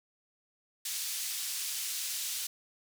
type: band-pass noise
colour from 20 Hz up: pink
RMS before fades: -36 dBFS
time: 0.85-2.47 s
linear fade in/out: 5 ms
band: 4200 to 16000 Hz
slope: 12 dB/octave
effects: none